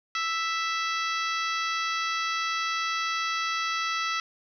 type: harmonic tone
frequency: 659.3 Hz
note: E5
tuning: in tune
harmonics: 2 / 3 / 4 / 5 / 6 / 7 / 8 / 9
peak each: -29 / -33 / -35 / -37 / -39 / -40 / -41 / -42 dBFS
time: 0.15-4.2 s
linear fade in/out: 2 ms
effects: 10-bit